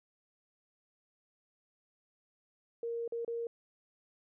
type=tone with dropouts; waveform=sine; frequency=466.2 Hz; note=A#4; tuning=in tune; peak=-34 dBFS; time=2.83-3.47 s; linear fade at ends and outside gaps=2 ms; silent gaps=3.078-3.122 / 3.248-3.278 s; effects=none